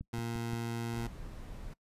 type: click train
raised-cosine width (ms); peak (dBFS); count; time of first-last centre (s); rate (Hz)
5; -29; 4; 0.01-0.534; 5.73
type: tone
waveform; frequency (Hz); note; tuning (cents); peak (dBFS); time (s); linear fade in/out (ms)
20% pulse; 116.54; A#2; 0; -30; 0.13-1.07; 5
type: noise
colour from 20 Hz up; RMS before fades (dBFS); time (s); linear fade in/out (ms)
brown; -44; 0.93-1.74; 10
effects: noise-tail reverb RT60 0.1 s tail -22 dB re dry + resampled to 32000 Hz